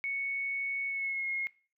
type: tone with pitch glide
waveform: sine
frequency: 2217 to 2155 Hz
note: C#7 to C#7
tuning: 0 to -49 cents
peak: -31 dBFS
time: 0.04-1.47 s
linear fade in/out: 0 ms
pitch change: -49 cents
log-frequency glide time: 0.87-1.27 s
effects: noise-tail reverb RT60 0.4 s tail -20 dB re dry